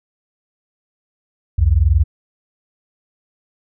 sine tone pair together, 65.1 / 85.8 Hz, C2 / F2, -8 / -30 cents, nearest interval perfect fourth, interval 478 cents, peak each -13 dBFS, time 1.58-2.04 s, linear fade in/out 10 ms, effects none

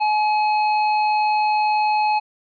triangle tone with hard clipping, 849 Hz, G#5, 38 cents sharp, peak -18 dBFS, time 0-2.2 s, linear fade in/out 20 ms, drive 14 dB, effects resampled to 11025 Hz

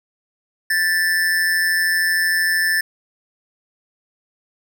square tone with amplitude modulation, 1760 Hz, A6, in tune, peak -14 dBFS, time 0.7-2.81 s, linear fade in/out 5 ms, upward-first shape sine, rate 173 Hz, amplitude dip 55%, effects none

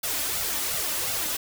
white noise with flanger, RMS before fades -28 dBFS, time 0.03-1.37 s, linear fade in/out 10 ms, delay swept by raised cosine 1.4 to 3.4 ms, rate 2.8 Hz, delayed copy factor +0.75, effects none

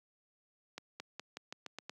accelerating click train, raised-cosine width 0.2 ms, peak -25 dBFS, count 8, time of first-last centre 0.78-1.895 s, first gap 220 ms, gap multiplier 0.89, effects high-pass 200 Hz 12 dB/octave

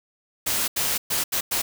white noise bursts at uneven times, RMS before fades -24 dBFS, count 5, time 0.46-0.68 / 0.76-0.98 / 1.1-1.24 / 1.32-1.41 / 1.51-1.62 s, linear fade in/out 10 ms, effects none

